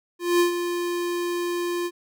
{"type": "tone with ADSR envelope", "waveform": "square", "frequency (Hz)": 349.2, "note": "F4", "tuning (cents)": 0, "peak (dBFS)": -16, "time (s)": [0.19, 1.91], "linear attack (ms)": 210, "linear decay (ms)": 110, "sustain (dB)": -9, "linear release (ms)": 51, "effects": []}